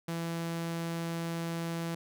sawtooth tone, 167.1 Hz, E3, 24 cents sharp, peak -29 dBFS, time 0.08-1.95 s, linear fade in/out 5 ms, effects none

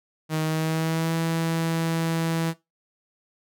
sawtooth tone with pitch glide, 157.1 to 164.25 Hz, D#3 to E3, +17 to -6 cents, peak -19 dBFS, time 0.29-2.54 s, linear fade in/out 50 ms, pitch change +77 cents, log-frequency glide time 0.43-1.14 s, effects noise-tail reverb RT60 0.2 s tail -18 dB re dry

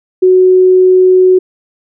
sine tone, 370 Hz, F#4, in tune, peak -3 dBFS, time 0.22-1.39 s, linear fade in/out 10 ms, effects none

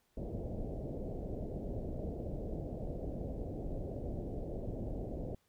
pink low-pass noise, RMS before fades -40 dBFS, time 0.17-5.35 s, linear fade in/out 5 ms, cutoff 660 Hz, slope 48 dB/octave, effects pink hiss -75 dBFS RMS until 5.48 s

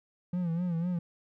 triangle tone with vibrato, 172.3 Hz, F3, 23 cents flat, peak -26 dBFS, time 0.33-0.99 s, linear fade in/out 5 ms, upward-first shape sine, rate 4 Hz, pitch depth 89 cents each way, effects none

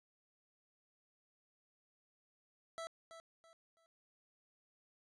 25% pulse tone with echo, 659.3 Hz, E5, in tune, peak -39 dBFS, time 2.78-2.87 s, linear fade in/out 0 ms, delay 330 ms, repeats 3, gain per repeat -10 dB, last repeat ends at 3.86 s, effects resampled to 22050 Hz

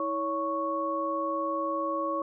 sine tone cluster, 323.1 / 560 / 1108 Hz, E4 / C#5 / C#6, -35 / +18 / -1 cents, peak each -34 / -32 / -30 dBFS, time 0-2.22 s, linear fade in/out 2 ms, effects none

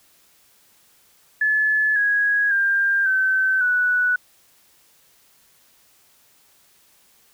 sine tone with pitch steps, 1722 / 1657.6 / 1595.6 / 1535.9 / 1478.4 Hz, A6 / G#6 / G6 / G6 / F#6, -38 / -4 / +30 / -36 / -2 cents, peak -16 dBFS, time 1.41-4.16 s, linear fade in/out 5 ms, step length 550 ms, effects white hiss -57 dBFS RMS until 7.33 s

